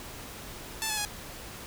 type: tone with pitch steps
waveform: 5% pulse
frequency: 881 / 856.9 / 833.5 Hz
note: A5 / A5 / G#5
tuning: +2 / -46 / +6 cents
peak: -17 dBFS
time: 0.82-1.051 s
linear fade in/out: 0 ms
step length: 77 ms
effects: pink hiss -43 dBFS RMS until 1.66 s